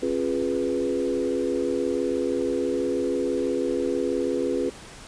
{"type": "chord", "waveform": "sine", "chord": "C# dominant seventh", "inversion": "none", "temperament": "equal with one note detuned", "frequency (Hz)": [270.1, 349.2, 415.3, 493.9], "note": ["C#4", "E#4", "G#4", "B4"], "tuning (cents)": [-45, 0, 0, 0], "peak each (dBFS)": -28, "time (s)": [0.02, 4.7], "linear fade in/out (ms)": 10, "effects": ["pink hiss -43 dBFS RMS until 5.07 s", "resampled to 22050 Hz"]}